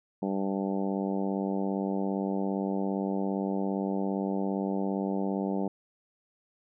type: harmonic tone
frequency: 97.5 Hz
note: G2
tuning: 9 cents flat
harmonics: 2 / 3 / 4 / 5 / 6 / 7 / 8 / 9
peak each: -30 / -34 / -36 / -38 / -40 / -41 / -42 / -43 dBFS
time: 0.22-5.68 s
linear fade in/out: 5 ms
effects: none